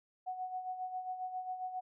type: tone with tremolo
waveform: sine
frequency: 740 Hz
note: F#5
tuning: in tune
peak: -35 dBFS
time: 0.26-1.81 s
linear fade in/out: 20 ms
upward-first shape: sine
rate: 7.4 Hz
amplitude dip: 60%
effects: none